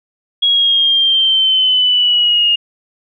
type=linear sweep; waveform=sine; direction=down; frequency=3322 to 2836 Hz; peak=-9 dBFS; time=0.42-2.56 s; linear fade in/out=10 ms; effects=none